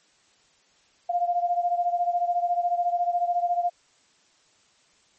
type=beating tone pair; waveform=sine; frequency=698.5 / 712.5 Hz; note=F5 / F5; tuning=0 / +34 cents; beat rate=14 Hz; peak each=-23 / -27 dBFS; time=1.09-3.7 s; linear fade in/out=10 ms; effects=white hiss -62 dBFS RMS until 5.18 s + MP3 32 kbps